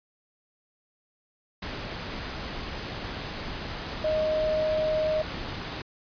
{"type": "tone in noise", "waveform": "sine", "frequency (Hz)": 622, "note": "D#5", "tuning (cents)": -1, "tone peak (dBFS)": -23, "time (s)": [4.04, 5.22], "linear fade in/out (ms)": 5, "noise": "pink", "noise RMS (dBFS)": -35, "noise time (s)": [1.62, 5.82], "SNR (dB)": 9, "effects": ["resampled to 11025 Hz"]}